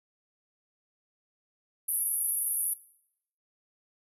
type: band-pass noise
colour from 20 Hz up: white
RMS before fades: -30 dBFS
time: 1.88-2.74 s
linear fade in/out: 10 ms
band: 10000 to 12000 Hz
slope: 96 dB/octave
effects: noise-tail reverb RT60 0.7 s tail -18 dB re dry